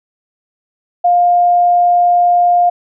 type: tone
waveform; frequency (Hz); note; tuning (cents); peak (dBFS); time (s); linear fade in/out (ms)
sine; 705; F5; +16; -7; 1.04-2.7; 10
effects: none